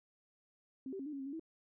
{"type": "tone with pitch steps", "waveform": "sine", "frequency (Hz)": [264.6, 387.6, 270.8, 301.7, 277.1, 267.4, 278.8, 323.7], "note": ["C4", "G4", "C#4", "D4", "C#4", "C4", "C#4", "E4"], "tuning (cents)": [20, -20, -40, 47, -1, 38, 10, -31], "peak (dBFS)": -40, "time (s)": [0.86, 1.396], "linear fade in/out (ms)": 2, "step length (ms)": 67, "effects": []}